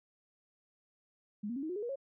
sine tone with pitch steps, 207.7 / 238.6 / 274.1 / 314.8 / 361.6 / 415.4 / 477.2 / 548.1 Hz, G#3 / A#3 / C#4 / D#4 / F#4 / G#4 / A#4 / C#5, 0 / +41 / -19 / +20 / -40 / 0 / +41 / -20 cents, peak -35 dBFS, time 1.43-1.958 s, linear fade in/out 10 ms, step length 66 ms, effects none

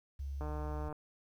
sine tone, 69.3 Hz, C#2, in tune, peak -37 dBFS, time 0.19-0.89 s, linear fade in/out 10 ms
click train, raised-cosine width 1 ms, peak -30 dBFS, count 79, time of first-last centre 0.41-0.927 s, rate 151 Hz
effects 11-bit

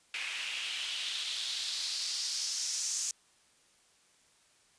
white noise with band-pass filter sweep, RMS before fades -36 dBFS, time 0.14-3.11 s, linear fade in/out 2 ms, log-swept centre 2400 to 6600 Hz, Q 3.1, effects white hiss -66 dBFS RMS until 4.78 s + resampled to 22050 Hz

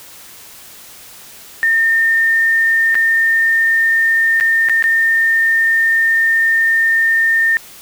sine tone with dropouts, 1816 Hz, A#6, 46 cents flat, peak -10 dBFS, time 1.63-7.57 s, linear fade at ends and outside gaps 0 ms, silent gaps 2.945-2.953 / 4.4-4.409 / 4.687-4.696 / 4.825-4.84 s, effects white hiss -38 dBFS RMS until 7.81 s

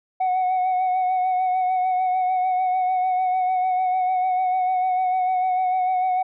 sine tone with vibrato, 740 Hz, F#5, in tune, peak -16 dBFS, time 0.2-6.23 s, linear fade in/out 10 ms, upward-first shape sine, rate 6.7 Hz, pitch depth 27 cents each way, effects tanh soft clip ceiling -17 dBFS

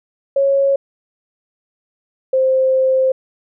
sine tone pair in turn, 551 / 523.8 Hz, C#5 / C5, -11 / +2 cents, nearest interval minor second, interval 87 cents, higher first, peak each -11 dBFS, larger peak neither, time 0.36-0.76 / 2.33-3.12 s, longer second, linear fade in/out 5 ms, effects none

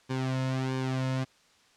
sawtooth tone with flanger, 130.81 Hz, C3, in tune, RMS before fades -30 dBFS, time 0.09-1.25 s, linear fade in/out 20 ms, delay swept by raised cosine 1.5 to 2.6 ms, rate 1.5 Hz, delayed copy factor -0.7, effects white hiss -62 dBFS RMS until 1.76 s + low-pass 6000 Hz 12 dB/octave

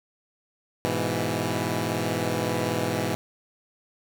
10% pulse chord, E major, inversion first, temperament equal, 103.83 / 123.47 / 164.81 Hz, G#2 / B2 / E3, 0 / 0 / 0 cents, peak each -21 / -21 / -21 dBFS, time 0.85-3.15 s, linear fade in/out 0 ms, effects none

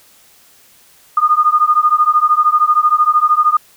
sine beating tone pair, 1217 / 1230 Hz, D#6 / D#6, -39 / -20 cents, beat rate 13 Hz, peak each -12 dBFS, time 1.17-3.57 s, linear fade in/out 5 ms, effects white hiss -48 dBFS RMS until 3.76 s

